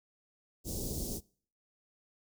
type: band-stop noise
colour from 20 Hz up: pink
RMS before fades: -37 dBFS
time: 0.64-1.21 s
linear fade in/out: 50 ms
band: 530 to 5200 Hz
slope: 24 dB/octave
effects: noise-tail reverb RT60 0.5 s tail -24 dB re dry